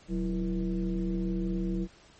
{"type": "tone with frequency modulation", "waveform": "sine", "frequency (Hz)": 185, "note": "F#3", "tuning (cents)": 0, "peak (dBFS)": -27, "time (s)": [0.08, 1.88], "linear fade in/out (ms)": 50, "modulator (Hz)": 148, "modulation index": 1.1, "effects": ["pink hiss -57 dBFS RMS until 2.19 s", "MP3 32 kbps"]}